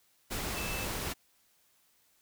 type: tone in noise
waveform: sine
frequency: 2637 Hz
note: E7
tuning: in tune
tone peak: -40 dBFS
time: 0.55-0.86 s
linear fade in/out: 20 ms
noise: pink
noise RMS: -36 dBFS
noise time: 0.3-1.14 s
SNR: -7 dB
effects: white hiss -69 dBFS RMS until 2.21 s